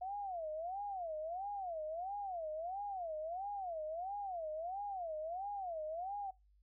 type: tone with vibrato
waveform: sine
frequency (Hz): 710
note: F5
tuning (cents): +28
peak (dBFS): -39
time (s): 0.01-6.31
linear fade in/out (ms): 10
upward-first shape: sine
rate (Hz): 1.5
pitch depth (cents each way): 250
effects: noise-tail reverb RT60 0.2 s tail -20 dB re dry + added 50 Hz sine -66 dBFS peak until 6.62 s